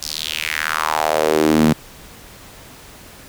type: tone with high-pass filter sweep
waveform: sawtooth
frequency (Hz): 77.9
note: D#2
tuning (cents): +3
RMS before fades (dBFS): -18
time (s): 0.02-1.73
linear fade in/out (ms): 5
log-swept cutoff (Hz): 5400 to 190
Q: 3.3
effects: pink hiss -41 dBFS RMS until 3.28 s